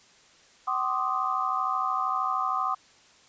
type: tone cluster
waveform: sine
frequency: 760 / 1052 / 1174 / 1247 Hz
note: F#5 / C6 / D6 / D#6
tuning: +46 / +9 / -1 / +3 cents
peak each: -32 / -30 / -31 / -29 dBFS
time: 0.67-2.75 s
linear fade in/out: 10 ms
effects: white hiss -57 dBFS RMS until 3.28 s + resampled to 16000 Hz